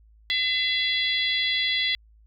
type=harmonic tone; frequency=676 Hz; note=E5; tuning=43 cents sharp; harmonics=3 / 4 / 5 / 6 / 7; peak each=-26 / -35 / -25 / -30 / -37 dBFS; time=0.3-1.95 s; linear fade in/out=0 ms; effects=added 54 Hz sine -52 dBFS peak until 2.26 s